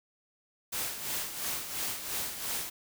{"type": "noise with tremolo", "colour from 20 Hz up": "white", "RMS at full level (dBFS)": -33, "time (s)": [0.72, 2.7], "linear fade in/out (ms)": 10, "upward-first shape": "sine", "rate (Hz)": 2.9, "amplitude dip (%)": 60, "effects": []}